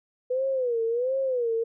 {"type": "tone with vibrato", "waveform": "sine", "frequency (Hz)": 493.9, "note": "B4", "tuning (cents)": 0, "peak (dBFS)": -23, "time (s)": [0.3, 1.64], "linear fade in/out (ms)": 10, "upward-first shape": "sine", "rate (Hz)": 1.4, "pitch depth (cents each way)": 150, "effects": []}